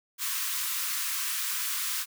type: high-pass noise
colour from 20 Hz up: white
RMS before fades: -31 dBFS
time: 0.18-2.06 s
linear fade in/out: 50 ms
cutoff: 990 Hz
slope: 96 dB/octave
effects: none